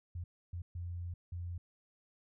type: tone bursts at uneven times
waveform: sine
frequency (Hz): 87.31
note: F2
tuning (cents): 0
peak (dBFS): -38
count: 4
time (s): 0.15-0.24 / 0.53-0.62 / 0.75-1.14 / 1.32-1.58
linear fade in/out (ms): 5
effects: none